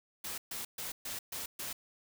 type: noise bursts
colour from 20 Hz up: white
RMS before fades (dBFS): -40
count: 6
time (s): 0.24-1.73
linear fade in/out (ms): 5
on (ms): 140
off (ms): 130
effects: none